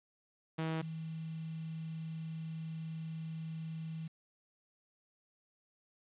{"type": "tone pair in turn", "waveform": ["sawtooth", "sine"], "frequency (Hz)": [160.6, 160.6], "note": ["E3", "E3"], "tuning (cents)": [-45, -45], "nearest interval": "unison", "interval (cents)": 0, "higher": "neither", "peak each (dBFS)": [-30, -39], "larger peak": "first", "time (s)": [[0.58, 0.82], [0.82, 4.08]], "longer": "second", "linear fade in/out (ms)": 10, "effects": ["resampled to 8000 Hz", "10-bit"]}